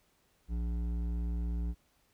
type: tone with hard clipping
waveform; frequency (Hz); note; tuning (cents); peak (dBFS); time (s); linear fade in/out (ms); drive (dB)
sine; 58.27; A#1; 0; -33; 0.48-1.75; 50; 10
effects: pink hiss -71 dBFS RMS until 2.13 s